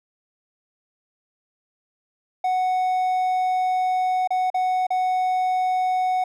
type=tone with dropouts; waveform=triangle; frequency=740 Hz; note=F#5; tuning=in tune; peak=-17 dBFS; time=2.44-6.24 s; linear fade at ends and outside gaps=5 ms; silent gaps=4.275-4.305 / 4.502-4.543 / 4.868-4.904 s; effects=none